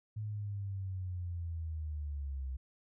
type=linear sweep; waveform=sine; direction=down; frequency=107.9 to 64.2 Hz; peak=-36 dBFS; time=0.16-2.57 s; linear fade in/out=10 ms; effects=none